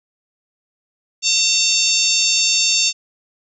harmonic tone, 906 Hz, A#5, 50 cents flat, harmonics 3 / 4 / 5 / 6 / 7 / 8, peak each -21 / -21 / -21 / -21 / -21 / -21 dBFS, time 1.22-2.93 s, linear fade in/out 50 ms, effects none

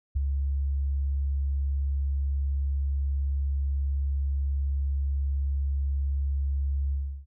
sine tone with ADSR envelope, 69.3 Hz, C#2, in tune, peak -20 dBFS, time 0.15-7.26 s, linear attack 17 ms, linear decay 12 ms, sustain -4 dB, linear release 340 ms, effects none

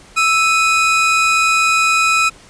45% pulse tone pair together, 1318.5 / 2489 Hz, E6 / D#7, 0 / 0 cents, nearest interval major seventh, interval 1100 cents, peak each -14 dBFS, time 0.16-2.3 s, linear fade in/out 20 ms, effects pink hiss -43 dBFS RMS until 2.49 s + resampled to 22050 Hz

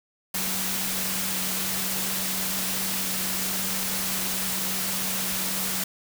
sine tone in noise, 189 Hz, F#3, 37 cents sharp, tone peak -36 dBFS, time 0.34-5.84 s, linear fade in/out 5 ms, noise white, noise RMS -28 dBFS, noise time 0.34-5.84 s, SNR -11 dB, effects none

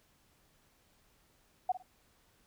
sine tone with echo, 740 Hz, F#5, in tune, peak -26 dBFS, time 1.69-1.72 s, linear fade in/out 5 ms, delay 53 ms, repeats 2, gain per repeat -13 dB, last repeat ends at 1.826 s, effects pink hiss -69 dBFS RMS until 2.46 s

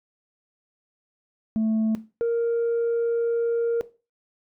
sine tone pair in turn, 220 / 466.2 Hz, A3 / A#4, 0 / 0 cents, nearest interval octave + minor second, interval 1300 cents, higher second, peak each -18 dBFS, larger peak neither, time 1.56-1.95 / 2.21-3.81 s, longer second, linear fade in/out 0 ms, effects noise-tail reverb RT60 0.3 s tail -17 dB re dry + tanh soft clip ceiling -19 dBFS

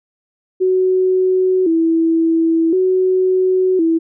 sine tone with vibrato, 349.2 Hz, F4, in tune, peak -11 dBFS, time 0.6-3.99 s, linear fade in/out 20 ms, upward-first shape square, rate 0.47 Hz, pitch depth 110 cents each way, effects none

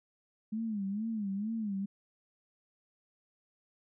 sine tone with vibrato, 210 Hz, G#3, 19 cents sharp, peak -32 dBFS, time 0.52-1.86 s, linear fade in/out 10 ms, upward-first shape sine, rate 2.2 Hz, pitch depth 140 cents each way, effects none

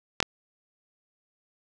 clicks, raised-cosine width 0.2 ms, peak -4 dBFS, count 2, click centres 0.203 / 0.227 s, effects none

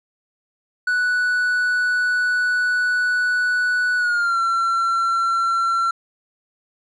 triangle tone with pitch glide, 1480 to 1357.2 Hz, F#6 to F6, 0 to -50 cents, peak -15 dBFS, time 0.87-5.91 s, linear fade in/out 5 ms, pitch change -150 cents, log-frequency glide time 3.97-4.39 s, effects resampled to 24000 Hz

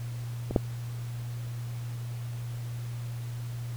clicks, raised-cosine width 2 ms, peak -18 / -7 dBFS, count 2, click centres 0.51 / 0.562 s, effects added 119 Hz sine -33 dBFS peak until 3.76 s + pink hiss -50 dBFS RMS until 3.76 s

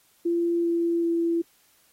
sine tone with pitch steps, 341.3 / 338.7 / 336.2 Hz, F4 / E4 / E4, -40 / +47 / +34 cents, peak -21 dBFS, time 0.25-1.42 s, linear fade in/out 10 ms, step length 390 ms, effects white hiss -62 dBFS RMS until 1.92 s + AAC 48 kbps

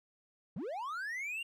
triangle linear sweep, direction up, 136.2 to 2831 Hz, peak -35 dBFS, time 0.56-1.43 s, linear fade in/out 5 ms, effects none

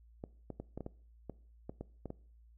clicks, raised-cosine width 2 ms, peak -28 dBFS, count 11, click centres 0.239 / 0.503 / 0.6 / 0.776 / 0.807 / 0.864 / 1.297 / 1.695 / 1.81 / 2.057 / 2.104 s, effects noise-tail reverb RT60 0.5 s tail -21 dB re dry + added 57 Hz sine -58 dBFS peak until 2.57 s

